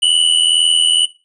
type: tone pair together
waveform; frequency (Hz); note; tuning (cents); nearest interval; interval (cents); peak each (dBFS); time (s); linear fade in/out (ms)
square; 2934 / 3016; F#7 / F#7; -15 / +32; unison; 47; -13; 0.02-1.06; 10
effects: noise-tail reverb RT60 0.3 s tail -17 dB re dry + resampled to 24000 Hz

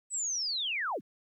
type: linear sweep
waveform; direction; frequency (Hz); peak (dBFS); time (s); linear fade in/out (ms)
sine; down; 8100 to 110; -30; 0.1-1.01; 50
effects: 12-bit

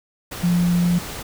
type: tone in noise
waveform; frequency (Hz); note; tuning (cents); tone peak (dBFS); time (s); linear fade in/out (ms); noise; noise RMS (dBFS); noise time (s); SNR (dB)
sine; 174.9; F3; +3; -15; 0.43-0.99; 10; pink; -32; 0.31-1.23; +14
effects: none

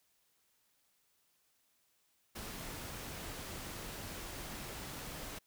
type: noise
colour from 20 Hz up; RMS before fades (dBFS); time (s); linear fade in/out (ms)
pink; -45; 2.35-5.39; 10
effects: white hiss -75 dBFS RMS until 5.46 s

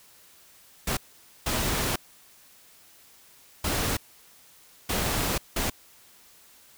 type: noise bursts at uneven times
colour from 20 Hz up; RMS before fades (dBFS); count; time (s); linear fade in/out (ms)
pink; -27; 5; 0.87-0.97 / 1.46-1.96 / 3.64-3.97 / 4.89-5.38 / 5.56-5.7; 5
effects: white hiss -55 dBFS RMS until 6.77 s

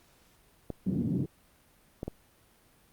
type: clicks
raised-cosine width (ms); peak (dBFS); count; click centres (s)
2; -21; 3; 0.703 / 2.031 / 2.08
type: band-pass noise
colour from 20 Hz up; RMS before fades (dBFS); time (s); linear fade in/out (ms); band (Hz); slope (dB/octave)
white; -30; 0.86-1.26; 5; 120 to 240; 24
effects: pink hiss -63 dBFS RMS until 2.92 s + Opus 48 kbps

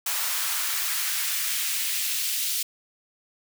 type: noise with high-pass filter sweep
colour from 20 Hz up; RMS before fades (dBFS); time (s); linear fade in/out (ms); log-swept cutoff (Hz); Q
white; -27; 0.06-2.63; 5; 960 to 3200; 1.1
effects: none

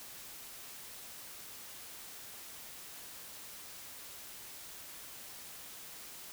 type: silence
effects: white hiss -49 dBFS RMS until 6.32 s

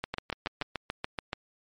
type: two click trains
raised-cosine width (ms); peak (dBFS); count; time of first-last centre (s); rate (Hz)
0.3; -16 / -15; 4 / 10; 0.14-0.621 / 0.04-1.331; 6.24 / 6.97
effects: MP3 48 kbps

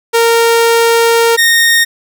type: tone pair in turn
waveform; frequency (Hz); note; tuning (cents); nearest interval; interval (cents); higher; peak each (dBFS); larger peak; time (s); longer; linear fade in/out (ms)
sawtooth; 462.4 / 1849.6; A#4 / A#6; -14 / -14; 2 octaves; 2400; second; -3; neither; 0.13-1.37 / 1.37-1.85; first; 20
effects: none

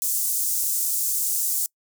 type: high-pass noise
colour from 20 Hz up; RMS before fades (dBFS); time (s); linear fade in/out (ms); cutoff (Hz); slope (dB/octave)
pink; -24; 0.02-1.66; 0; 7200; 24
effects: noise-tail reverb RT60 0.1 s tail -26 dB re dry

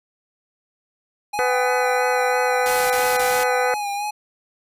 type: tone with vibrato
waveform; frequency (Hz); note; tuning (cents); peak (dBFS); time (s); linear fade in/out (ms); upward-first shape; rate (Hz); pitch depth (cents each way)
square; 822; G#5; -18; -24; 1.33-4.11; 10; sine; 3; 38
type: harmonic tone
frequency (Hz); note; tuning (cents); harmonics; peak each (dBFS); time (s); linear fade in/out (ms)
250; B3; +21; 2 / 3 / 4 / 5 / 6 / 7 / 8 / 9; -21 / -25 / -35 / -28 / -26 / -37 / -29 / -36; 1.39-3.74; 0
type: noise bursts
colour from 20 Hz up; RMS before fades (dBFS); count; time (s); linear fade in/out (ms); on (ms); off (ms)
white; -27; 3; 2.66-3.434; 0; 240; 27
effects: resampled to 32000 Hz

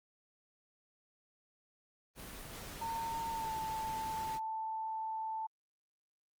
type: noise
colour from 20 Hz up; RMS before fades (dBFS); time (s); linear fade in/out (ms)
pink; -47; 2.15-4.4; 50
type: tone with pitch glide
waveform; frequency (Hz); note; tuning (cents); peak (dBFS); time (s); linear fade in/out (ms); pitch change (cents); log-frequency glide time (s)
sine; 910 to 882.6; A#5 to A5; -42 to +5; -36; 2.81-5.47; 10; -53; 3.3-3.51
effects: Opus 24 kbps

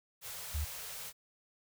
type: band-stop noise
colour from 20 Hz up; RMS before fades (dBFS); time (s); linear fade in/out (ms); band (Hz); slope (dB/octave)
white; -44; 0.21-1.13; 50; 190 to 410; 96
type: tone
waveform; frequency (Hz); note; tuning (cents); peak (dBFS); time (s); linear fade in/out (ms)
sine; 74.5; D2; +25; -32; 0.54-0.65; 10
effects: none

